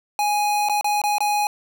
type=tone with dropouts; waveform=square; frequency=830.6 Hz; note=G#5; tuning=in tune; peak=-19 dBFS; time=0.19-1.47 s; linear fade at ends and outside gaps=1 ms; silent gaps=0.687-0.696 / 0.811-0.844 / 1.017-1.038 / 1.183-1.205 s; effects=none